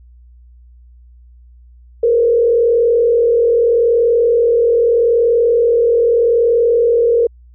sine tone with frequency modulation, 468.4 Hz, A#4, 8 cents sharp, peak -9 dBFS, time 2.03-7.27 s, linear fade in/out 5 ms, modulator 40.8 Hz, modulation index 0.69, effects added 60 Hz sine -40 dBFS peak until 7.54 s

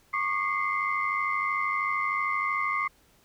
sine tone cluster, 1107 / 1200 / 2075 / 2178 Hz, C#6 / D6 / C7 / C#7, -3 / +37 / -15 / -31 cents, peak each -29 / -31 / -29 / -37 dBFS, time 0.13-2.88 s, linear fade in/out 10 ms, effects tanh soft clip ceiling -15 dBFS + pink hiss -62 dBFS RMS until 3.24 s

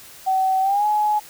sine tone with pitch glide, 760 to 843.3 Hz, F#5 to G#5, +46 to +26 cents, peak -16 dBFS, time 0.26-1.2 s, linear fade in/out 20 ms, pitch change +180 cents, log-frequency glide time 0.61-0.86 s, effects white hiss -43 dBFS RMS until 1.29 s

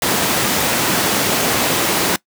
pink high-pass noise, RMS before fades -17 dBFS, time 0.02-2.16 s, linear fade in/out 2 ms, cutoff 180 Hz, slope 12 dB/octave, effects noise-tail reverb RT60 0.1 s tail -21 dB re dry

